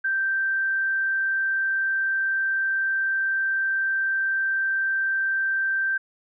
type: tone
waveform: sine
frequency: 1566 Hz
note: G6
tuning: 2 cents flat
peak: -21 dBFS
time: 0.04-5.98 s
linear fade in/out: 10 ms
effects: none

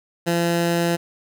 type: tone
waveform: 15% pulse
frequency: 170.6 Hz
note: F3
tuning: 40 cents flat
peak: -12 dBFS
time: 0.26-0.97 s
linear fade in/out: 20 ms
effects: none

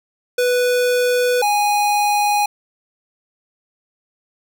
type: tone pair in turn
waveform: square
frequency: 493.9 / 826.8 Hz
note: B4 / G#5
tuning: 0 / -8 cents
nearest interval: major sixth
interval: 892 cents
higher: second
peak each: -15 dBFS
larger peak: neither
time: 0.38-1.42 / 1.42-2.46 s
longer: neither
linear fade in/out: 5 ms
effects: none

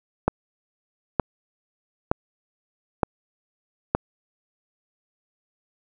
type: click train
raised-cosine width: 1 ms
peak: -4 dBFS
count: 5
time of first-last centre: 0.28-3.95 s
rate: 1.09 Hz
effects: none

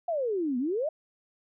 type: exponential two-way sweep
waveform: sine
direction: down then up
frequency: 715 to 237.6 to 657 Hz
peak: -26 dBFS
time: 0.08-0.89 s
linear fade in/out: 5 ms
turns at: 0.58 s
effects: none

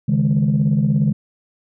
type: chord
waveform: sine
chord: C# suspended second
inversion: none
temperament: equal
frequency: 138.59 / 155.56 / 207.7 Hz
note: C#3 / D#3 / G#3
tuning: 0 / 0 / 0 cents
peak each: -17 dBFS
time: 0.08-1.13 s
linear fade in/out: 10 ms
effects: tanh soft clip ceiling -8 dBFS

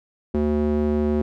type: tone with band-pass filter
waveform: square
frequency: 74.5 Hz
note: D2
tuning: 25 cents sharp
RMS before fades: -21 dBFS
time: 0.34-1.22 s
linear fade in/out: 5 ms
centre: 310 Hz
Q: 2
effects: none

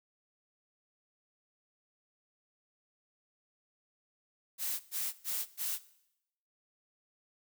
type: noise bursts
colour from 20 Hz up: blue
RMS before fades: -35 dBFS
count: 4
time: 4.58-5.79 s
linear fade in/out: 50 ms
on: 220 ms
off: 110 ms
effects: noise-tail reverb RT60 0.8 s tail -18 dB re dry

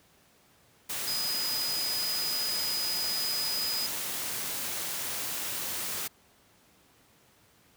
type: tone in noise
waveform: sine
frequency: 4978 Hz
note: D#8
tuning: in tune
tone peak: -30 dBFS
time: 1.07-3.87 s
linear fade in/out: 10 ms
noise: white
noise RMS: -34 dBFS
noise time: 0.89-6.08 s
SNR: +1 dB
effects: pink hiss -62 dBFS RMS until 7.76 s + high-pass 80 Hz 12 dB/octave

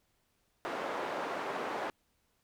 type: band-pass noise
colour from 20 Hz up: white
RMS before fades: -37 dBFS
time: 0.65-1.9 s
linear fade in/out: 0 ms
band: 340 to 1000 Hz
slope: 12 dB/octave
effects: pink hiss -75 dBFS RMS until 2.43 s

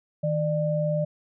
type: tone pair together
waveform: sine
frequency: 157.4 / 597 Hz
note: D#3 / D5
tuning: +20 / +28 cents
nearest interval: octave + major seventh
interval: 2308 cents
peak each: -25 dBFS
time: 0.23-1.05 s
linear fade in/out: 10 ms
effects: none

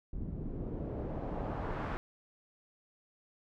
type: noise with low-pass filter sweep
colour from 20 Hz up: pink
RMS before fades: -38 dBFS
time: 0.13-1.97 s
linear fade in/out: 0 ms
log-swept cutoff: 200 to 1500 Hz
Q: 1.1
effects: none

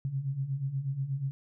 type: beating tone pair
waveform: sine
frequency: 130.81 / 139.11 Hz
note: C3 / C#3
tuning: 0 / +6 cents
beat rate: 8.3 Hz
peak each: -36 / -31 dBFS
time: 0.05-1.31 s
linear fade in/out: 0 ms
effects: none

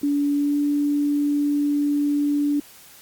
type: tone with pitch glide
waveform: sine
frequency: 287.1 to 290.1 Hz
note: D4 to D4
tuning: -39 to -21 cents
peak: -18 dBFS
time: 0.03-2.6 s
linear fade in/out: 5 ms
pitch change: +18 cents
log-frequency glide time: 0.34-0.59 s
effects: white hiss -47 dBFS RMS until 3.01 s + Opus 48 kbps

